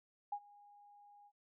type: tone with ADSR envelope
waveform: sine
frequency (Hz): 819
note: G#5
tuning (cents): -24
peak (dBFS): -35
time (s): 0.32-1.32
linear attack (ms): 6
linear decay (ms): 64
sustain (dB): -24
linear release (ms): 57
effects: none